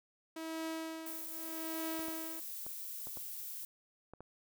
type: tone with tremolo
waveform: sawtooth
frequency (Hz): 322.7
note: E4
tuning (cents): -37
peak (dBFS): -33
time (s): 0.36-2.4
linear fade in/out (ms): 5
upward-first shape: triangle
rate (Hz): 0.82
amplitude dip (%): 90
type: noise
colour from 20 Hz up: violet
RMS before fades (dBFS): -44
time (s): 1.06-3.65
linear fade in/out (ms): 2
type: clicks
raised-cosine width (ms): 1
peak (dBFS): -35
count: 7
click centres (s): 1.993 / 2.084 / 2.665 / 3.071 / 3.172 / 4.136 / 4.206
effects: none